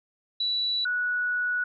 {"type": "tone pair in turn", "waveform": "sine", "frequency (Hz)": [3942, 1469.3], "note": ["B7", "F#6"], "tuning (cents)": [-4, -13], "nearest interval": "octave + perfect fourth", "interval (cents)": 1709, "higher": "first", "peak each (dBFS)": -24, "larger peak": "neither", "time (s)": [[0.4, 0.85], [0.85, 1.64]], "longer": "second", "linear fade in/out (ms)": 5, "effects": []}